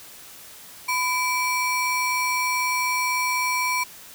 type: ring-modulated tone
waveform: square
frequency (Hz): 1661.2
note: G#6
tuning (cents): 0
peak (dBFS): -19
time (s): 0.88-3.84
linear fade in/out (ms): 10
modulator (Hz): 658
effects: white hiss -44 dBFS RMS until 4.14 s